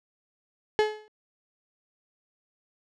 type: tone with exponential decay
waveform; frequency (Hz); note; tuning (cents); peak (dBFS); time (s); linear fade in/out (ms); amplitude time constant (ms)
35% pulse; 427.2; G#4; +49; -15; 0.79-1.08; 0; 63
effects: low-pass 4000 Hz 12 dB/octave